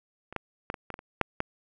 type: clicks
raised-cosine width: 0.5 ms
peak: -27 / -15 / -15 / -21 / -21 / -21 / -28 / -7 / -12 dBFS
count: 9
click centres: 0.326 / 0.363 / 0.701 / 0.742 / 0.903 / 0.941 / 0.991 / 1.213 / 1.404 s
effects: none